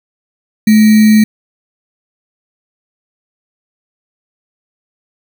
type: tone with sample-and-hold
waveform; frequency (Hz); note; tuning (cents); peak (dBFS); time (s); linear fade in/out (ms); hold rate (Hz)
sine; 215.6; A3; -35; -3; 0.67-1.24; 5; 2100
effects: none